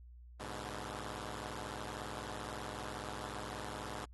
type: chord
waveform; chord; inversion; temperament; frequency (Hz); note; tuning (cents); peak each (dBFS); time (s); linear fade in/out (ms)
5% pulse; G# diminished; none; equal; 103.83 / 123.47 / 146.83; G#2 / B2 / D3; 0 / 0 / 0; -34 / -36 / -37; 0.39-4.06; 20
effects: added 60 Hz sine -52 dBFS peak until 4.13 s + AAC 32 kbps